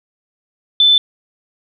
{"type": "tone", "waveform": "sine", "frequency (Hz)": 3520, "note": "A7", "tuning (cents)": 0, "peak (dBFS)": -7, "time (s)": [0.8, 0.98], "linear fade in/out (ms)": 2, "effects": []}